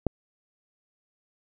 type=click; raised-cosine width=2 ms; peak=-10 dBFS; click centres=0.067 s; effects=none